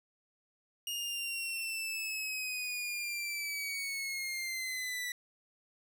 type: linear sweep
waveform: sawtooth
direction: down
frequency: 2853 to 1957 Hz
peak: -32 dBFS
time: 0.87-5.12 s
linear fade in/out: 2 ms
effects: none